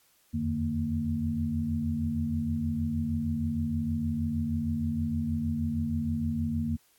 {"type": "tone cluster", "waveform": "sine", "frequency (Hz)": [81.9, 88.3, 151, 230.7], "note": ["E2", "F2", "D3", "A#3"], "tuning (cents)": [-11, 20, 48, -18], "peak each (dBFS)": [-36, -34, -35, -29], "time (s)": [0.33, 6.77], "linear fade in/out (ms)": 20, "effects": ["white hiss -65 dBFS RMS until 6.98 s", "AAC 64 kbps"]}